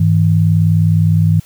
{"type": "tone pair together", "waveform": "sine", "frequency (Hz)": [101.3, 161], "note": ["G#2", "E3"], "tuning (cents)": [-43, -41], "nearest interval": "minor sixth", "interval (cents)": 802, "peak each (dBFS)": -11, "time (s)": [0, 1.4], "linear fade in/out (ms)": 5, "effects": ["white hiss -46 dBFS RMS until 1.45 s"]}